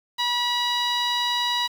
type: tone with low-pass filter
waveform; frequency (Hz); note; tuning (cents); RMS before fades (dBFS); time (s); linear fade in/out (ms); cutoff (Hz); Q
sawtooth; 970; B5; -31; -24; 0.18-1.68; 20; 4100; 5.6
effects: 7-bit